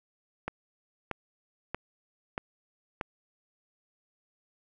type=click train; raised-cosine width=0.5 ms; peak=-17 dBFS; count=5; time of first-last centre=0.48-3.012 s; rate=1.58 Hz; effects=none